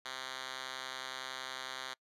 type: tone with band-pass filter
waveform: 5% pulse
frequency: 130.81 Hz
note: C3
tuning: in tune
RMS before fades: -43 dBFS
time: 0.05-1.94 s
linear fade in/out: 5 ms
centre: 3100 Hz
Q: 1.1
effects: noise-tail reverb RT60 0.1 s tail -25 dB re dry + resampled to 32000 Hz